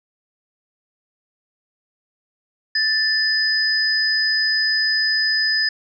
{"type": "tone pair together", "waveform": "sine", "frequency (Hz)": [1760, 5013], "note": ["A6", "D#8"], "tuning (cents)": [0, 12], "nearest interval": "octave + tritone", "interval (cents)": 1812, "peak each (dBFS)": -19, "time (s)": [2.75, 5.69], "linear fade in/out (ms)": 5, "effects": []}